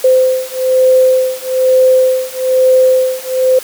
sine beating tone pair, 515 / 516.1 Hz, C5 / C5, -28 / -24 cents, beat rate 1.1 Hz, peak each -10 dBFS, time 0.04-3.59 s, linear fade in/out 5 ms, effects white hiss -29 dBFS RMS until 3.63 s + high-pass 300 Hz 12 dB/octave

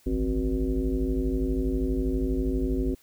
sine tone with frequency modulation, 155.8 Hz, D#3, 3 cents sharp, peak -23 dBFS, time 0.06-2.95 s, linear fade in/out 10 ms, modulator 108 Hz, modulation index 2.2, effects white hiss -60 dBFS RMS until 3.02 s

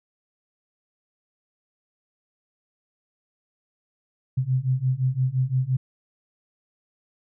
sine beating tone pair, 126.6 / 132.4 Hz, B2 / C3, +43 / +21 cents, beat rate 5.8 Hz, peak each -24 / -23 dBFS, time 4.37-5.77 s, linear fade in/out 10 ms, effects none

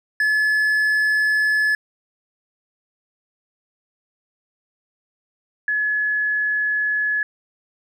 triangle / sine tone pair in turn, 1716 / 1702.2 Hz, A6 / G#6, -44 / +42 cents, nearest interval unison, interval 14 cents, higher first, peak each -14 / -18 dBFS, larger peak first, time 0.2-1.75 / 5.68-7.23 s, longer neither, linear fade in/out 2 ms, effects none

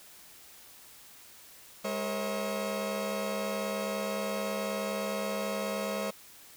35% pulse tone cluster, 204.3 / 472.5 / 542 / 641 Hz, G#3 / A#4 / C#5 / E5, -28 / +23 / -39 / -49 cents, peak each -35 / -38 / -34 / -35 dBFS, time 1.84-6.11 s, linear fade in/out 10 ms, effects white hiss -53 dBFS RMS until 6.56 s

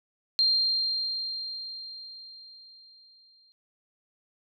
sine tone with exponential decay, 4186 Hz, C8, in tune, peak -19 dBFS, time 0.39-3.52 s, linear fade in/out 0 ms, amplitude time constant 680 ms, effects none

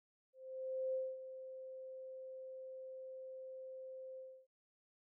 sine tone with ADSR envelope, 522 Hz, C5, 4 cents flat, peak -35 dBFS, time 0.33-4.47 s, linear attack 610 ms, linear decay 230 ms, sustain -12 dB, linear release 290 ms, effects none

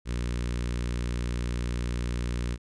sawtooth tone with notch filter, 60 Hz, B1, 49 cents flat, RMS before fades -30 dBFS, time 0.05-2.58 s, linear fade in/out 50 ms, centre 740 Hz, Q 0.93, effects resampled to 22050 Hz

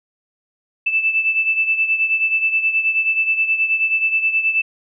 sine beating tone pair, 2637 / 2646.4 Hz, E7 / E7, 0 / +6 cents, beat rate 9.4 Hz, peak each -16 / -22 dBFS, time 0.86-4.62 s, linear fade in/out 10 ms, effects none

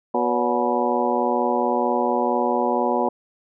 harmonic tone with a mistuned harmonic, 122 Hz, B2, 21 cents flat, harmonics 2 / 3 / 4 / 5 / 6 / 7 / 8, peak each -26 / -26 / -26 / -26 / -26 / -26 / -26 dBFS, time 0.14-3.09 s, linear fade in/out 5 ms, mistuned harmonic 5, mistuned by -110 cents, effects none

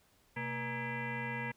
sine tone with frequency modulation, 941 Hz, A#5, 16 cents sharp, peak -35 dBFS, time 0.36-1.52 s, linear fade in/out 10 ms, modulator 356 Hz, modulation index 4, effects pink hiss -69 dBFS RMS until 1.56 s

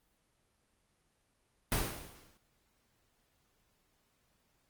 pink noise with exponential decay, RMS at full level -29 dBFS, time 1.72-2.37 s, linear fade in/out 0 ms, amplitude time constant 140 ms, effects pink hiss -75 dBFS RMS until 4.69 s + Opus 32 kbps

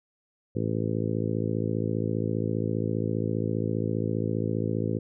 harmonic tone, 55 Hz, A1, in tune, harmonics 2 / 3 / 4 / 5 / 6 / 7 / 8 / 9, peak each -30 / -32 / -33 / -34 / -35 / -35 / -36 / -37 dBFS, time 0.55-4.99 s, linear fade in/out 10 ms, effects none

